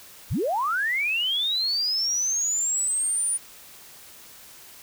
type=linear sweep; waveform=sine; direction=up; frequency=43 to 9620 Hz; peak=-22 dBFS; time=0.3-3.38 s; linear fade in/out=20 ms; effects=white hiss -47 dBFS RMS until 4.82 s